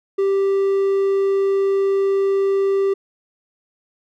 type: tone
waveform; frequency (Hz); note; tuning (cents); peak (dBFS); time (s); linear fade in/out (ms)
triangle; 392; G4; 0; -13; 0.18-2.94; 10
effects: none

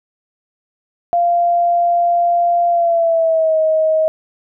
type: tone with pitch glide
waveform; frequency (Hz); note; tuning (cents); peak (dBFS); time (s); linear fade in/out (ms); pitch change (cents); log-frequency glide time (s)
sine; 693 to 631.8; F5 to D#5; -14 to +26; -11; 1.13-4.08; 0; -160; 2.69-3.58
effects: none

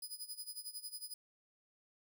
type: tone with tremolo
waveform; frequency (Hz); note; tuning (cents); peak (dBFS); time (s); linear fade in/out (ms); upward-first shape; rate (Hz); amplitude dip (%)
15% pulse; 4978; D#8; 0; -35; 0.02-1.14; 5; sine; 11; 85
effects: none

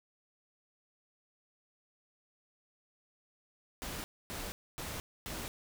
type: noise bursts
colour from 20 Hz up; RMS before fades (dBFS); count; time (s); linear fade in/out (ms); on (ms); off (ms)
pink; -41; 4; 3.82-5.48; 0; 220; 260
effects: none

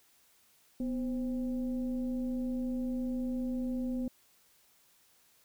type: tone with frequency modulation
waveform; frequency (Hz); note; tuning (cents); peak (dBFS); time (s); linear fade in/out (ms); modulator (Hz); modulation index
sine; 248.8; B3; +13; -31; 0.8-4.08; 2; 276; 0.48
effects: white hiss -66 dBFS RMS until 5.44 s

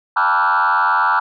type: tone with frequency modulation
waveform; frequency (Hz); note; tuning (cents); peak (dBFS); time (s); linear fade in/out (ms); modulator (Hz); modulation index
sine; 1159; D6; -23; -11; 0.16-1.2; 10; 88.5; 3.7
effects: tanh soft clip ceiling -9 dBFS

